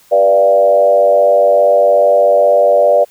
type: tone with frequency modulation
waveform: sine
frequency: 588 Hz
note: D5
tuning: 2 cents sharp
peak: -6 dBFS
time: 0.11-3.05 s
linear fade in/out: 20 ms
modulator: 97.6 Hz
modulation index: 1
effects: white hiss -48 dBFS RMS until 3.1 s